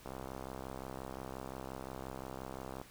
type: click train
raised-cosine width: 1 ms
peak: -29 dBFS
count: 182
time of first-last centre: 0.06-2.815 s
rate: 65.7 Hz
effects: pink hiss -57 dBFS RMS until 2.9 s